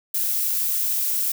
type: noise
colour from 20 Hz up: violet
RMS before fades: -23 dBFS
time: 0.14-1.32 s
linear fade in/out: 5 ms
effects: none